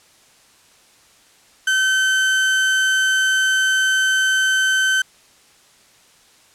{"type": "tone", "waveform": "35% pulse", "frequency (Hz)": 1537, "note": "G6", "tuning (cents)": -35, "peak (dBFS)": -13, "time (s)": [1.67, 5.02], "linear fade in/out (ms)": 5, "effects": ["white hiss -52 dBFS RMS until 6.54 s", "low-pass 9000 Hz 12 dB/octave"]}